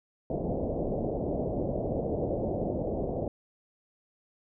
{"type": "low-pass noise", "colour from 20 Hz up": "white", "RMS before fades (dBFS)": -31, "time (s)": [0.3, 3.28], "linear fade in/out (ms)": 2, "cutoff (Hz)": 660, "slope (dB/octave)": 48, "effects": []}